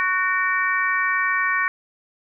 sine tone cluster, 1115 / 1488 / 1834 / 2301 Hz, C#6 / F#6 / A#6 / D7, +10 / +9 / -29 / -36 cents, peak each -24 / -25 / -22 / -26 dBFS, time 0-1.68 s, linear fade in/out 0 ms, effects none

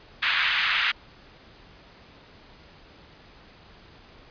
pink band-pass noise, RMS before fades -24 dBFS, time 0.22-0.92 s, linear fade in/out 10 ms, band 1400 to 3400 Hz, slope 24 dB/octave, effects pink hiss -51 dBFS RMS until 4.3 s + resampled to 11025 Hz

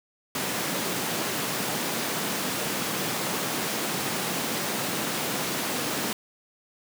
pink high-pass noise, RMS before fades -29 dBFS, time 0.35-6.13 s, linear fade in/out 2 ms, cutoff 150 Hz, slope 24 dB/octave, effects none

